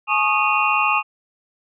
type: tone cluster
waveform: sine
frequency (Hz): 848 / 1101 / 1235 / 2488 / 2743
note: G#5 / C#6 / D#6 / D#7 / F7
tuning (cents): +36 / -12 / -13 / -1 / -32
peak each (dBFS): -22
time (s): 0.07-1.03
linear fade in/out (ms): 50
effects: none